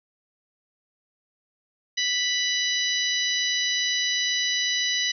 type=harmonic tone; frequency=987.8 Hz; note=B5; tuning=in tune; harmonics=2 / 3 / 4 / 5 / 6; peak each=-28 / -28 / -27 / -32 / -31 dBFS; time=1.97-5.12 s; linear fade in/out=10 ms; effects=none